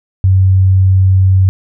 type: tone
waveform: sine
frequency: 94.6 Hz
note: F#2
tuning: 39 cents sharp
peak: -5 dBFS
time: 0.24-1.49 s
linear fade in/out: 0 ms
effects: none